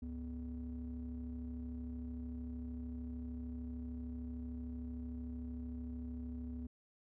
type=ring-modulated tone; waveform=triangle; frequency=87.31 Hz; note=F2; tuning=in tune; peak=-36 dBFS; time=0.02-6.67 s; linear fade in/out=5 ms; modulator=158 Hz; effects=none